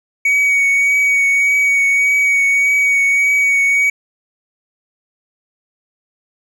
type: tone with vibrato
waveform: triangle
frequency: 2248 Hz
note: C#7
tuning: 24 cents sharp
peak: -9 dBFS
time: 0.25-3.9 s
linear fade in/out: 5 ms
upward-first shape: triangle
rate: 1.7 Hz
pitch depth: 20 cents each way
effects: none